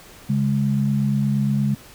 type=tone pair together; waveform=sine; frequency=138.59 / 207.1 Hz; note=C#3 / G#3; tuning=0 / -5 cents; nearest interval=perfect fifth; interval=695 cents; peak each=-20 dBFS; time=0.29-1.75 s; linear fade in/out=10 ms; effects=pink hiss -45 dBFS RMS until 1.94 s